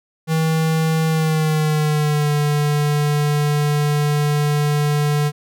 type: tone with pitch glide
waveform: square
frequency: 160 to 147.57 Hz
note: D#3 to D3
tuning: +49 to +9 cents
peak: -16 dBFS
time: 0.27-5.32 s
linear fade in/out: 50 ms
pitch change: -140 cents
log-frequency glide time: 1.08-2.31 s
effects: none